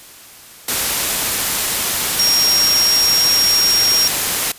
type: tone in noise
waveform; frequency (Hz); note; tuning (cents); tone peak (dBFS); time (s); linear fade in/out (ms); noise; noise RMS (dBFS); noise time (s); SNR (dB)
sine; 5580; F8; -2; -12; 2.19-4.08; 5; white; -18; 0.68-4.52; +3
effects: white hiss -40 dBFS RMS until 4.58 s + resampled to 32000 Hz